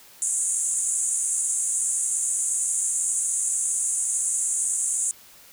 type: band-pass noise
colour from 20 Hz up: pink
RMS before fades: -25 dBFS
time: 0.22-5.11 s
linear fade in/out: 0 ms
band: 6800 to 10000 Hz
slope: 96 dB/octave
effects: white hiss -50 dBFS RMS until 5.52 s

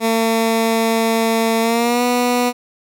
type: tone with pitch glide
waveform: 15% pulse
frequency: 226 to 245 Hz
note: A3 to B3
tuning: +47 to -14 cents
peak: -8 dBFS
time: 0-2.53 s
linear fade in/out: 50 ms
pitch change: +139 cents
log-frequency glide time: 1.61-2.03 s
effects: none

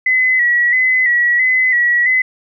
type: tone with vibrato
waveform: sine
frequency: 1975.5 Hz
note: B6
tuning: in tune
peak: -10 dBFS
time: 0.06-2.22 s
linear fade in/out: 5 ms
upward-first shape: square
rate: 1.5 Hz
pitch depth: 44 cents each way
effects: none

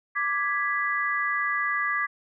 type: chord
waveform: sine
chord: G# diminished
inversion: second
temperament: equal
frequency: 1174.7 / 1661.2 / 1975.5 Hz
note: D6 / G#6 / B6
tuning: 0 / 0 / 0 cents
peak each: -28 dBFS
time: 0.15-2.07 s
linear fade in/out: 20 ms
effects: none

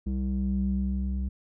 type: tone with low-pass filter sweep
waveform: square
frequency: 65 Hz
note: C2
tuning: 11 cents flat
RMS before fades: -28 dBFS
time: 0.06-1.29 s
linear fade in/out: 10 ms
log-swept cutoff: 250 to 150 Hz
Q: 4.3
effects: none

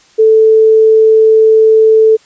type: tone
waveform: sine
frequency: 440 Hz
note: A4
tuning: in tune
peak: -3 dBFS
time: 0.18-2.17 s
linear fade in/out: 20 ms
effects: white hiss -46 dBFS RMS until 2.25 s + resampled to 16000 Hz

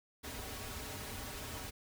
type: noise with comb filter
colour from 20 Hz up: pink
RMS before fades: -44 dBFS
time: 0.23-1.71 s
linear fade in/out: 20 ms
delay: 5.8 ms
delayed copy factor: -0.8
effects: none

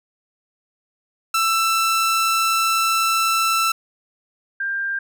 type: tone pair in turn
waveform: sawtooth / sine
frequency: 1332 / 1592.1 Hz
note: E6 / G6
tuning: +18 / +26 cents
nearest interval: minor third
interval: 308 cents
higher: second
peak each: -13 / -21 dBFS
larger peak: first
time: 1.34-3.72 / 4.6-4.99 s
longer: first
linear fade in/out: 5 ms
effects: none

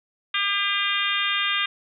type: harmonic tone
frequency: 401.7 Hz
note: G4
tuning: 42 cents sharp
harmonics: 3 / 4 / 5 / 6 / 7 / 8 / 9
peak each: -29 / -29 / -29 / -29 / -29 / -29 / -29 dBFS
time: 0.34-1.66 s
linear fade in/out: 5 ms
effects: none

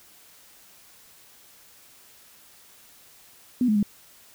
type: tone with pitch steps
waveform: sine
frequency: 248.6 / 213 / 205.3 Hz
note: B3 / G#3 / G#3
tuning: +12 / +44 / -20 cents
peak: -18 dBFS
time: 3.61-3.829 s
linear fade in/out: 2 ms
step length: 73 ms
effects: white hiss -53 dBFS RMS until 4.34 s

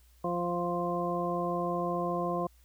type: harmonic tone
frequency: 174.61 Hz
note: F3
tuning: in tune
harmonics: 1 / 2 / 3 / 4 / 6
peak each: -35 / -35 / -35 / -35 / -35 dBFS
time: 0.24-2.47 s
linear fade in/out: 5 ms
effects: added 60 Hz sine -58 dBFS peak until 2.64 s + white hiss -67 dBFS RMS until 2.64 s

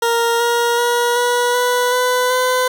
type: tone with pitch steps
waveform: 20% pulse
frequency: 466.2 / 472.7 / 479.3 / 486 / 492.8 / 499.7 / 506.6 Hz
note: A#4 / A#4 / A#4 / B4 / B4 / B4 / B4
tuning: 0 / +24 / +48 / -28 / -4 / +20 / +44 cents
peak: -9 dBFS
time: 0.02-2.68 s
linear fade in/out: 5 ms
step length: 380 ms
effects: none

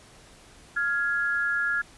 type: tone pair together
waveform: sine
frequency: 1403 / 1674 Hz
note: F6 / G#6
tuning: +8 / +13 cents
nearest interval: minor third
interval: 305 cents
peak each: -26 / -26 dBFS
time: 0.76-1.82 s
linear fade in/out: 10 ms
effects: pink hiss -52 dBFS RMS until 1.97 s + resampled to 24000 Hz

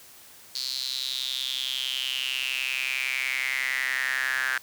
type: tone with high-pass filter sweep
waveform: sawtooth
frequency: 130.81 Hz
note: C3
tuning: in tune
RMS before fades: -29 dBFS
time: 0.55-4.58 s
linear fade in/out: 5 ms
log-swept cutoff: 4400 to 1600 Hz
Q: 7.7
effects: white hiss -50 dBFS RMS until 4.62 s

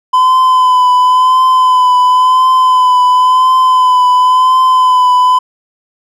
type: tone with vibrato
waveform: triangle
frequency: 1013 Hz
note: B5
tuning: 44 cents sharp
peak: -3 dBFS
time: 0.13-5.39 s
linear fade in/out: 10 ms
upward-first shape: triangle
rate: 0.95 Hz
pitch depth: 29 cents each way
effects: none

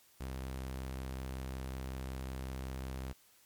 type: tone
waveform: sawtooth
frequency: 65.41 Hz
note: C2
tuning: in tune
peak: -35 dBFS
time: 0.2-3.13 s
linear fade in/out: 10 ms
effects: white hiss -65 dBFS RMS until 3.45 s + MP3 96 kbps

